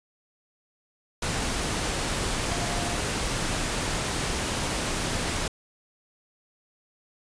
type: tone in noise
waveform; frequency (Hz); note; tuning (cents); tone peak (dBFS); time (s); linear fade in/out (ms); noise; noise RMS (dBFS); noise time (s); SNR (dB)
sine; 698.5; F5; 0; -35; 2.51-2.96; 5; pink; -28; 1.22-5.48; -10
effects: resampled to 22050 Hz